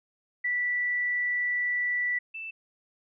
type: tone pair in turn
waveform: sine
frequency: 1964 / 2650 Hz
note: B6 / E7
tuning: -10 / +9 cents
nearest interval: perfect fourth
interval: 519 cents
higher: second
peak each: -25 / -35 dBFS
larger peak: first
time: 0.44-2.19 / 2.34-2.51 s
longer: first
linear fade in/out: 10 ms
effects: none